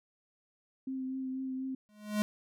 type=tone with vibrato; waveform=sine; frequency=262.2 Hz; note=C4; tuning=4 cents sharp; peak=-34 dBFS; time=0.87-1.75 s; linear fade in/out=5 ms; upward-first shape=triangle; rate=4.1 Hz; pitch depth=21 cents each way
type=tone with exponential growth; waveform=square; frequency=210 Hz; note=G#3; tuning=19 cents sharp; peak=-25 dBFS; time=1.89-2.22 s; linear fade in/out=0 ms; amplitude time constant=71 ms
effects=none